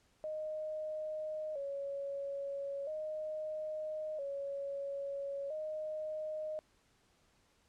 sine tone with vibrato, 587.3 Hz, D5, in tune, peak -37 dBFS, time 0.24-6.59 s, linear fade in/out 0 ms, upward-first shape square, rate 0.38 Hz, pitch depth 90 cents each way, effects pink hiss -71 dBFS RMS until 7.68 s + low-pass 9000 Hz 12 dB/octave

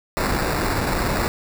pink noise with sample-and-hold, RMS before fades -22 dBFS, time 0.17-1.28 s, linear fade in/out 0 ms, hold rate 3150 Hz, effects none

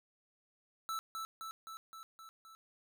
square tone with echo, 1318.5 Hz, E6, in tune, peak -37 dBFS, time 0.89-0.99 s, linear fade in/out 0 ms, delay 260 ms, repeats 6, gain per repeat -3 dB, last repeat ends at 2.55 s, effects none

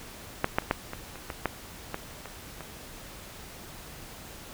clicks, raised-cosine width 0.5 ms, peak -8 / -7 / -30 / -8 / -20 / -26 / -18 / -10 / -16 / -24 / -24 dBFS, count 11, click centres 0.444 / 0.585 / 0.622 / 0.711 / 0.934 / 1.157 / 1.302 / 1.457 / 1.944 / 2.257 / 2.607 s, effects pink hiss -45 dBFS RMS until 4.53 s

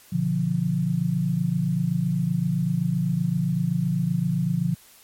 sine chord, B diminished, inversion none, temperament equal with one note detuned, 121.28 / 146.83 / 174.61 Hz, B2 / D3 / F3, -31 / 0 / 0 cents, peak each -29 / -25 / -23 dBFS, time 0.12-4.75 s, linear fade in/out 10 ms, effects white hiss -52 dBFS RMS until 5.03 s + MP3 64 kbps

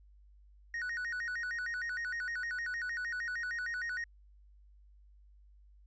triangle tone with vibrato, 1662 Hz, G#6, 1 cent sharp, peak -33 dBFS, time 0.74-4.04 s, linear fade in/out 2 ms, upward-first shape square, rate 6.5 Hz, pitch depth 200 cents each way, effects added 50 Hz sine -57 dBFS peak until 5.86 s + resampled to 16000 Hz

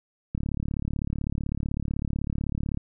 click train, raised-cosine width 5 ms, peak -16 dBFS, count 88, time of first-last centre 0.35-2.773 s, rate 35.9 Hz, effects none

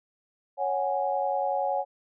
sine chord, C# suspended fourth, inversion none, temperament equal, 554.4 / 740 / 830.6 Hz, C#5 / F#5 / G#5, 0 / 0 / 0 cents, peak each -29 dBFS, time 0.57-1.85 s, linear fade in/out 50 ms, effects none

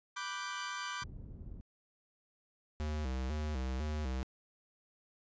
sawtooth chord, G major seventh, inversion first, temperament equal, 987.8 / 1174.7 / 1480 / 1568 Hz, B5 / D6 / F#6 / G6, 0 / 0 / 0 / 0 cents, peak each -41 / -38 / -43 / -40 dBFS, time 0.16-1.04 s, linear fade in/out 10 ms
pink low-pass noise, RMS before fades -47 dBFS, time 1.02-1.61 s, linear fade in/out 0 ms, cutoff 190 Hz, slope 12 dB/octave
square tone with vibrato, 70.2 Hz, C#2, 22 cents sharp, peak -35 dBFS, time 2.8-4.23 s, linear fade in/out 0 ms, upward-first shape square, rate 2 Hz, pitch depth 140 cents each way
effects resampled to 16000 Hz

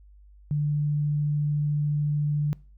sine tone, 147.7 Hz, D3, 10 cents sharp, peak -22 dBFS, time 0.51-2.53 s, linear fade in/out 0 ms, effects noise-tail reverb RT60 0.4 s tail -23 dB re dry + added 50 Hz sine -49 dBFS peak until 2.77 s

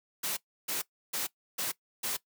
white noise bursts, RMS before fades -33 dBFS, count 5, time 0.23-2.17 s, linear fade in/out 10 ms, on 140 ms, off 310 ms, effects noise-tail reverb RT60 0.1 s tail -19 dB re dry + high-pass 150 Hz 12 dB/octave

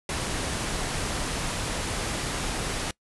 pink low-pass noise, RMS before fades -30 dBFS, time 0.09-2.91 s, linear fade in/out 2 ms, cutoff 11000 Hz, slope 96 dB/octave, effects noise-tail reverb RT60 0.1 s tail -23 dB re dry

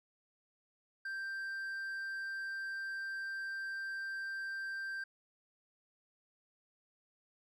sine tone with hard clipping, 1574 Hz, G6, 7 cents sharp, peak -39 dBFS, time 1.05-5.04 s, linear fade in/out 5 ms, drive 3 dB, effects none

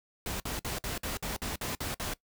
pink noise bursts, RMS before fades -35 dBFS, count 10, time 0.26-2.137 s, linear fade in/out 2 ms, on 140 ms, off 53 ms, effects noise-tail reverb RT60 0.1 s tail -20 dB re dry

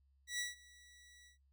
15% pulse tone with ADSR envelope, 1943 Hz, B6, 29 cents flat, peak -30 dBFS, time 0.27-1.38 s, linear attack 120 ms, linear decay 160 ms, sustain -24 dB, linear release 120 ms, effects noise-tail reverb RT60 0.2 s tail -21 dB re dry + added 68 Hz sine -69 dBFS peak until 1.52 s

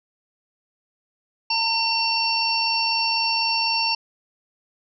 harmonic tone, 908 Hz, A#5, 46 cents flat, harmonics 1 / 3 / 5 / 6, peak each -25 / -25 / -25 / -25 dBFS, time 1.5-3.95 s, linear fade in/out 5 ms, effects none

